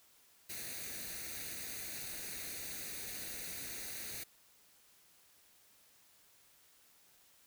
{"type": "noise with comb filter", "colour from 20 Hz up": "white", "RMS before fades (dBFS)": -44, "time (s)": [0.49, 4.24], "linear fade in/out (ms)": 10, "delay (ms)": 0.47, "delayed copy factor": 0.65, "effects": ["white hiss -66 dBFS RMS until 7.46 s"]}